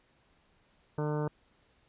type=harmonic tone; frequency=150 Hz; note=D3; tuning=37 cents sharp; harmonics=1 / 2 / 3 / 4 / 5 / 6 / 7 / 8 / 9 / 10; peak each=-32 / -38 / -35 / -41 / -49 / -42 / -49 / -47 / -53 / -50 dBFS; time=0.98-1.28 s; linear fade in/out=2 ms; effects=pink hiss -68 dBFS RMS until 1.88 s + resampled to 8000 Hz

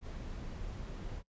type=noise; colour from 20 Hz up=brown; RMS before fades=-42 dBFS; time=0.01-1.23 s; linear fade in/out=50 ms; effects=noise-tail reverb RT60 0.1 s tail -21 dB re dry + resampled to 16000 Hz

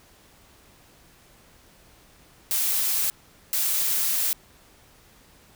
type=noise bursts at uneven times; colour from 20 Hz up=blue; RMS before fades=-24 dBFS; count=2; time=2.51-3.1 / 3.53-4.33 s; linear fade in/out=0 ms; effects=pink hiss -55 dBFS RMS until 5.55 s

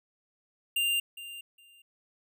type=tone with echo; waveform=square; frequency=2792 Hz; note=F7; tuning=1 cent flat; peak=-26 dBFS; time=0.76-1 s; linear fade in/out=5 ms; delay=410 ms; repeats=2; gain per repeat=-15 dB; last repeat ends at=1.82 s; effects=none

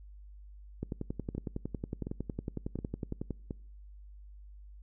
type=two click trains; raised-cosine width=3 ms; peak=-22 / -24 dBFS; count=28 / 4; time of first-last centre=0.83-3.307 / 1.35-3.508 s; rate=10.9 / 1.39 Hz; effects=noise-tail reverb RT60 0.6 s tail -25 dB re dry + added 50 Hz sine -48 dBFS peak until 4.82 s

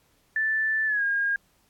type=tone with pitch glide; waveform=sine; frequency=1760 to 1623.3 Hz; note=A6 to G#6; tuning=0 to -40 cents; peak=-22 dBFS; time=0.36-1.36 s; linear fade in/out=2 ms; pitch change=-140 cents; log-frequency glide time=0.86-1.03 s; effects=pink hiss -65 dBFS RMS until 1.69 s + AAC 64 kbps

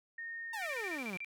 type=tone with pitch glide; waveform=sine; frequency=1841 to 1824.1 Hz; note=A#6 to A#6; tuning=-22 to -38 cents; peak=-40 dBFS; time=0.18-0.98 s; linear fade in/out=5 ms; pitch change=-16 cents; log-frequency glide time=0.47-0.65 s
type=exponential sweep; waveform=sawtooth; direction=down; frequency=932.3 to 172.2 Hz; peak=-36 dBFS; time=0.53-1.17 s; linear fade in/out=5 ms
type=tone bursts; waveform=sine; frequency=2353 Hz; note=D7; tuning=3 cents sharp; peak=-39 dBFS; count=9; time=0.62-1.246 s; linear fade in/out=0 ms; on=42 ms; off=31 ms
effects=none

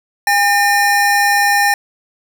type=tone pair together; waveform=square; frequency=811.9 / 1810 Hz; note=G#5 / A6; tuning=-39 / +48 cents; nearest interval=octave + major second; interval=1387 cents; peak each=-14 dBFS; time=0.27-1.74 s; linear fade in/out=2 ms; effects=none

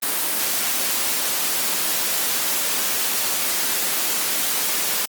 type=noise; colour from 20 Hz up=white; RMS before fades=-22 dBFS; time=0.02-5.06 s; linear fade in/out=10 ms; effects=high-pass 200 Hz 12 dB/octave + Opus 32 kbps

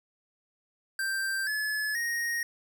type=tone with pitch steps; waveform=square; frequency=1572 / 1714.3 / 1869.4 Hz; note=G6 / A6 / A#6; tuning=+4 / -46 / +4 cents; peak=-29 dBFS; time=0.99-2.43 s; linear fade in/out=2 ms; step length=480 ms; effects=none

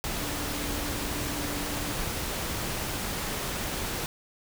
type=tone in noise; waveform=sine; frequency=292.2 Hz; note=D4; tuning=9 cents flat; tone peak=-38 dBFS; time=0.2-1.93 s; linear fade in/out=0 ms; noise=pink; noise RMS=-32 dBFS; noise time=0.04-4.06 s; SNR=-9 dB; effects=none

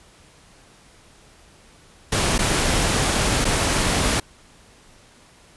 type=noise with dropouts; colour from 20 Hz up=pink; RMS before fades=-20 dBFS; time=2.12-4.2 s; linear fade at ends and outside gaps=5 ms; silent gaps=2.381-2.389 / 3.446-3.451 s; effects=pink hiss -51 dBFS RMS until 5.56 s + resampled to 24000 Hz

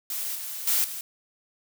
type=noise with level steps; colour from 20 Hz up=blue; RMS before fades=-31 / -35 / -23 / -35 dBFS; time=0.1-1.01 s; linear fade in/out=2 ms; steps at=0.35 / 0.67 / 0.84 s; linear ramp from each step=5 ms; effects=none

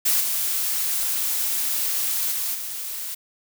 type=noise with level steps; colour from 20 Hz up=blue; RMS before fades=-20 / -24 / -26 / -31 dBFS; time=0.05-3.15 s; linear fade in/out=10 ms; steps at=0.2 / 2.31 / 2.54 s; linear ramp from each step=10 ms; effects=none

